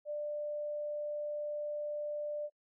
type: tone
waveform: sine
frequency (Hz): 593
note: D5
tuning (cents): +17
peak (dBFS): -35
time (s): 0.05-2.5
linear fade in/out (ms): 50
effects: noise-tail reverb RT60 0.1 s tail -24 dB re dry